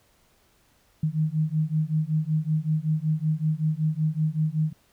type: beating tone pair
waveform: sine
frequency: 153.2 / 158.5 Hz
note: D#3 / D#3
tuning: -27 / +32 cents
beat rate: 5.3 Hz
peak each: -25 dBFS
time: 1.03-4.73 s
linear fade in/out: 5 ms
effects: pink hiss -63 dBFS RMS until 4.92 s